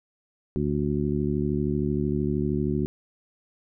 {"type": "harmonic tone", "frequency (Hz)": 73, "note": "D2", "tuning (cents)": -10, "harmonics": [1, 2, 3, 4, 5], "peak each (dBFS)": [-32, -28, -28, -31, -29], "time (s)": [0.56, 2.86], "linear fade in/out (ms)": 0, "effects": []}